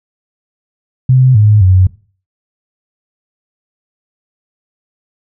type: tone with pitch steps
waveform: sine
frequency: 129.2 / 105.7 / 93 Hz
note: C3 / G#2 / F#2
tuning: -21 / +31 / +9 cents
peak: -4 dBFS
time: 1.09-1.87 s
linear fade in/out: 5 ms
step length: 260 ms
effects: noise-tail reverb RT60 0.4 s tail -19 dB re dry